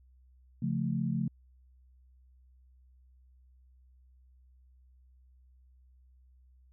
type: chord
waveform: sine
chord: Db augmented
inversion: none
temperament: equal with one note detuned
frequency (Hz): 139.23 / 174.61 / 220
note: Db3 / F3 / A3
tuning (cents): +8 / 0 / 0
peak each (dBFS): -33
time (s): 0.62-1.28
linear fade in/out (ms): 5
effects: added 63 Hz sine -58 dBFS peak until 6.72 s